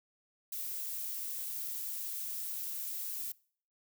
violet noise, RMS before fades -39 dBFS, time 0.52-3.32 s, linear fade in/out 5 ms, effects noise-tail reverb RT60 0.5 s tail -23 dB re dry

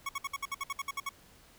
25% pulse tone bursts, 1108.7 Hz, C#6, in tune, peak -29 dBFS, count 12, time 0.06-1.092 s, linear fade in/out 5 ms, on 31 ms, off 60 ms, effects pink hiss -59 dBFS RMS until 1.58 s

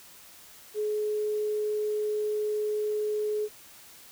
sine tone, 423.4 Hz, G#4, 33 cents sharp, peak -26 dBFS, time 0.74-3.49 s, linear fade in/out 50 ms, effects white hiss -51 dBFS RMS until 4.11 s

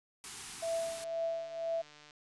white band-stop noise, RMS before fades -44 dBFS, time 0.24-1.04 s, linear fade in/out 0 ms, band 450 to 730 Hz, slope 96 dB/octave
sine tone with tremolo, 663 Hz, E5, 10 cents sharp, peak -30 dBFS, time 0.62-1.82 s, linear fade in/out 10 ms, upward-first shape triangle, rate 2 Hz, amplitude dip 80%
click train, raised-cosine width 0.2 ms, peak -38 dBFS, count 187, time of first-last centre 0.86-2.108 s, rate 149 Hz
effects resampled to 24000 Hz

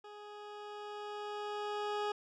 20% pulse tone with level ramp, 416.2 Hz, G#4, 4 cents sharp, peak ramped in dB -44 to -28 dBFS, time 0.04-2.12 s, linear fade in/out 5 ms, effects low-pass 4000 Hz 12 dB/octave

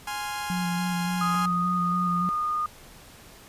sawtooth chord, F minor, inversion first, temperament equal, 830.6 / 1046.5 / 1396.9 Hz, Ab5 / C6 / F6, 0 / 0 / 0 cents, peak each -28 / -33 / -34 dBFS, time 0.07-1.46 s, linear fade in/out 5 ms
sine tone with vibrato, 177.7 Hz, F3, 30 cents sharp, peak -26 dBFS, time 0.5-2.29 s, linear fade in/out 0 ms, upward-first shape square, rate 3.5 Hz, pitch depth 22 cents each way
sine tone with pitch glide, 1244.5 to 1225.2 Hz, D#6 to D#6, 0 to -27 cents, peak -24 dBFS, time 1.21-2.66 s, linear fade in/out 2 ms, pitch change -27 cents, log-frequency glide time 1.44-2.3 s
clicks, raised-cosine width 0.5 ms, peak -27 dBFS, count 2, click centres 1.344 / 1.352 s
effects pink hiss -49 dBFS RMS until 3.48 s + resampled to 32000 Hz

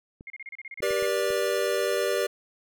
clicks, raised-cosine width 3 ms, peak -31 dBFS, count 5, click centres 0.209 / 0.804 / 0.908 / 1.025 / 1.305 s
sine tone bursts, 2134 Hz, C7, 34 cents sharp, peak -36 dBFS, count 13, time 0.27-1.057 s, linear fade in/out 2 ms, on 31 ms, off 32 ms
square chord, G major, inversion none, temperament equal with one note detuned, 392 / 481.5 / 587.3 Hz, G4 / B4 / D5, 0 / -44 / 0 cents, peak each -29 dBFS, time 0.82-2.27 s, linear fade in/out 10 ms
effects none

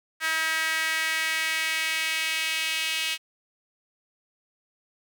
sawtooth tone with high-pass filter sweep, 320 Hz, D#4, 49 cents sharp, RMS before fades -27 dBFS, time 0.2-3.18 s, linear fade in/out 50 ms, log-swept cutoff 1700 to 2700 Hz, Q 2.8, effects none

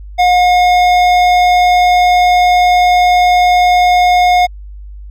triangle tone with hard clipping, 719 Hz, F#5, 50 cents flat, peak -8 dBFS, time 0.18-4.47 s, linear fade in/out 20 ms, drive 16 dB, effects added 50 Hz sine -27 dBFS peak until 5.1 s

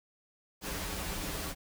pink noise with comb filter, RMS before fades -37 dBFS, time 0.61-1.55 s, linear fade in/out 50 ms, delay 8.4 ms, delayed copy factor -0.85, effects none

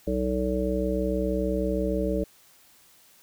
harmonic tone, 63.2 Hz, B1, 41 cents sharp, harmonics 1 / 3 / 5 / 7 / 9, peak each -30 / -30 / -30 / -30 / -30 dBFS, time 0.07-2.24 s, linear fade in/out 5 ms, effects white hiss -57 dBFS RMS until 3.22 s

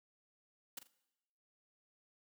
white noise with echo, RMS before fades -44 dBFS, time 0.77-0.79 s, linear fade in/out 5 ms, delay 42 ms, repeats 2, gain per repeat -11 dB, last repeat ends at 0.874 s, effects noise-tail reverb RT60 1.0 s tail -20 dB re dry + high-pass 150 Hz 12 dB/octave

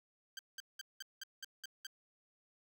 15% pulse tone bursts, 1571 Hz, G6, 3 cents sharp, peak -37 dBFS, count 8, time 0.37-1.868 s, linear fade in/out 2 ms, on 21 ms, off 190 ms, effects none

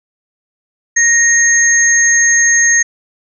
sine tone pair together, 1864.7 / 6448 Hz, A#6 / G8, 0 / +48 cents, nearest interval octave + major sixth, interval 2148 cents, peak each -10 dBFS, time 0.96-2.83 s, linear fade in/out 10 ms, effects none

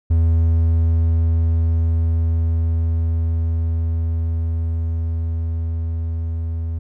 triangle tone with level ramp, 82.1 Hz, E2, 6 cents flat, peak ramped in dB -10 to -19 dBFS, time 0.1-6.79 s, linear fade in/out 10 ms, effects none

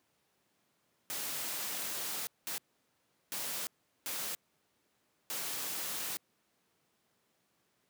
white noise bursts at uneven times, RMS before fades -38 dBFS, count 5, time 1.1-2.27 / 2.47-2.58 / 3.32-3.67 / 4.06-4.35 / 5.3-6.17 s, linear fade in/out 0 ms, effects pink hiss -75 dBFS RMS until 7.89 s + high-pass 150 Hz 12 dB/octave

